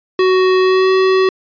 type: tone with pitch glide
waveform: square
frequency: 372.6 to 377.8 Hz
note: F#4 to F#4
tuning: +12 to +36 cents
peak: -10 dBFS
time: 0.19-1.29 s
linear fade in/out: 2 ms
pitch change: +24 cents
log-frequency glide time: 0.6-0.91 s
effects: resampled to 11025 Hz